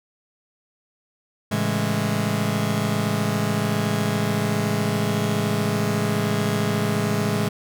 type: chord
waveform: sawtooth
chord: A major seventh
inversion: none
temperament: just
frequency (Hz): 110 / 137.5 / 165 / 206.2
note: A2 / C#3 / E3 / G#3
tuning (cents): 0 / -14 / +2 / -12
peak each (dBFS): -22 / -24 / -23 / -20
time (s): 1.51-7.49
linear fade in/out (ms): 10
effects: none